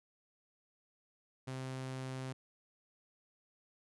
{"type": "tone", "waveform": "sawtooth", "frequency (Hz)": 130.81, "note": "C3", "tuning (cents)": 0, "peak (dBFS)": -36, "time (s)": [1.47, 2.33], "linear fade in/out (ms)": 10, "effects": ["resampled to 24000 Hz"]}